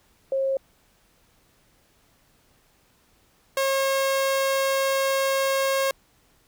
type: tone pair in turn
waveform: sine / sawtooth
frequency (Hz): 538 / 541.1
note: C5 / C#5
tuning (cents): +48 / -42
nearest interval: unison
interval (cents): 10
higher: second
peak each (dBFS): -21 / -17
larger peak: second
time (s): 0.32-0.57 / 3.57-5.91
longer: second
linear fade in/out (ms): 2
effects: pink hiss -62 dBFS RMS until 6.47 s